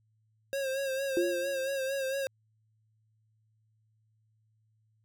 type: tone with vibrato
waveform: square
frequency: 539 Hz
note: C#5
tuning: 49 cents flat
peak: -31 dBFS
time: 0.53-2.27 s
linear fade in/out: 0 ms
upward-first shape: sine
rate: 4.4 Hz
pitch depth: 47 cents each way
type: tone with exponential decay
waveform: sine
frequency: 349.2 Hz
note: F4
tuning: in tune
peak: -23 dBFS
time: 1.17-1.77 s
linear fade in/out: 1 ms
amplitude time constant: 130 ms
effects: added 109 Hz sine -68 dBFS peak until 5.04 s